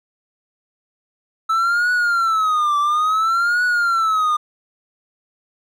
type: tone with vibrato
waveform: triangle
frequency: 1309 Hz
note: E6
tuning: 13 cents flat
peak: -13 dBFS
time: 1.49-4.37 s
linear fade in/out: 10 ms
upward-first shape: triangle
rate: 0.58 Hz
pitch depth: 210 cents each way
effects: none